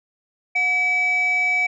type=tone pair together; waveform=sine; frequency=726 / 2291 Hz; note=F#5 / D7; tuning=-33 / -44 cents; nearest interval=octave + minor sixth; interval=1989 cents; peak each=-26 / -16 dBFS; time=0.55-1.67 s; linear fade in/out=10 ms; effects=tanh soft clip ceiling -13 dBFS